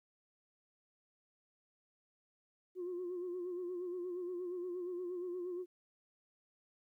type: tone with vibrato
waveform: sine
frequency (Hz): 357.7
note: F4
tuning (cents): +41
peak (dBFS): -37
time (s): 2.75-5.66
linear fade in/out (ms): 50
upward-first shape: sine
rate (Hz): 8.5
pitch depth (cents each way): 54
effects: tanh soft clip ceiling -35 dBFS + 13-bit